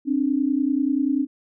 sine tone pair together, 266.1 / 296.4 Hz, C4 / D4, +29 / +16 cents, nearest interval major second, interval 187 cents, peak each -21 / -22 dBFS, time 0.05-1.27 s, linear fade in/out 50 ms, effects none

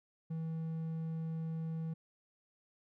triangle tone, 161.8 Hz, E3, 32 cents flat, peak -34 dBFS, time 0.3-1.94 s, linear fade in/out 10 ms, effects none

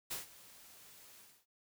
white noise with ADSR envelope, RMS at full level -39 dBFS, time 0.1-1.46 s, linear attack 16 ms, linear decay 140 ms, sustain -19 dB, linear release 270 ms, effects noise-tail reverb RT60 0.2 s tail -26 dB re dry

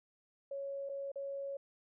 sine tone with dropouts, 554.4 Hz, C#5, in tune, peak -38 dBFS, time 0.51-1.57 s, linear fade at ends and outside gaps 5 ms, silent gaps 0.891-0.895 / 1.118-1.157 s, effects none

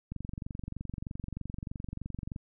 click train, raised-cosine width 5 ms, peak -25 dBFS, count 53, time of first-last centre 0.12-2.361 s, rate 23.2 Hz, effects none

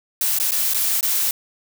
blue noise with dropouts, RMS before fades -20 dBFS, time 0.21-1.31 s, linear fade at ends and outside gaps 2 ms, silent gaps 0.387-0.399 / 0.51-0.518 / 0.737-0.744 / 1.009-1.028 s, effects none

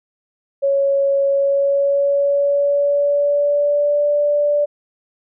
sine tone with pitch glide, 554.4 to 584.7 Hz, C#5 to D5, 0 to -8 cents, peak -13 dBFS, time 0.62-4.66 s, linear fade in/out 20 ms, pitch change +92 cents, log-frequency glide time 1.27-4.06 s, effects none

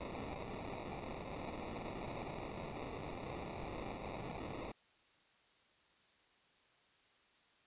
white noise with sample-and-hold, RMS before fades -45 dBFS, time 0-4.72 s, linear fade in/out 10 ms, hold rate 1575 Hz, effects white hiss -70 dBFS RMS until 7.66 s + resampled to 8000 Hz

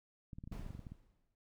clicks, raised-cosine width 5 ms, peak -35 dBFS, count 12, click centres 0.332 / 0.385 / 0.439 / 0.475 / 0.517 / 0.596 / 0.664 / 0.706 / 0.75 / 0.793 / 0.868 / 0.92 s
brown noise with exponential decay, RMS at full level -43 dBFS, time 0.52-1.35 s, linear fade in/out 1 ms, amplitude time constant 180 ms
effects noise-tail reverb RT60 0.3 s tail -26 dB re dry

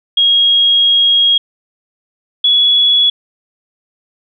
sine tone pair in turn, 3280 / 3382 Hz, G#7 / G#7, -22 / +31 cents, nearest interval minor second, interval 53 cents, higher second, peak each -7 dBFS, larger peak neither, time 0.17-1.38 / 2.44-3.1 s, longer first, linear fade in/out 5 ms, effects none

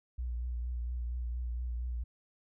sine tone with vibrato, 60.3 Hz, B1, 41 cents flat, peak -33 dBFS, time 0.18-2.04 s, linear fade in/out 10 ms, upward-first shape triangle, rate 4.3 Hz, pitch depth 46 cents each way, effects none

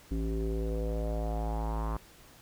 square tone with low-pass filter sweep, 55 Hz, A1, in tune, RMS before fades -32 dBFS, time 0.11-1.97 s, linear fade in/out 5 ms, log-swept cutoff 310 to 1100 Hz, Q 4.4, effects pink hiss -56 dBFS RMS until 2.41 s

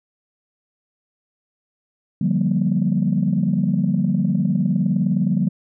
sine chord, G minor seventh, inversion second, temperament just, 147 / 176.4 / 196 / 235.2 Hz, D3 / F3 / G3 / Bb3, +2 / +18 / 0 / +16 cents, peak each -23 / -20 / -20 / -23 dBFS, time 2.21-5.49 s, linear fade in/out 5 ms, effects tanh soft clip ceiling -8 dBFS

